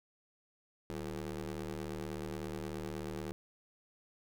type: ring-modulated tone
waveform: 20% pulse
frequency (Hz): 76.5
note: D#2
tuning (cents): -29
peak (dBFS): -31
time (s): 0.9-3.32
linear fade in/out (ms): 0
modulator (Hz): 263
effects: none